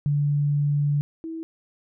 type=tone pair in turn; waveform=sine; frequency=145.1 / 325.1 Hz; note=D3 / E4; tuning=-21 / -24 cents; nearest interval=octave + major second; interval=1397 cents; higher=second; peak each=-19 / -30 dBFS; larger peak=first; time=0.06-1.01 / 1.24-1.43 s; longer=first; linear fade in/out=0 ms; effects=none